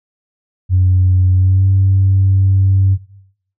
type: tone with pitch glide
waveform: sine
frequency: 92.1 to 96.29 Hz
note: F#2 to G2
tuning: -7 to -30 cents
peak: -7 dBFS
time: 0.69-2.98 s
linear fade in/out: 50 ms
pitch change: +77 cents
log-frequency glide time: 1.33-1.67 s
effects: noise-tail reverb RT60 0.7 s tail -18 dB re dry + tanh soft clip ceiling -4 dBFS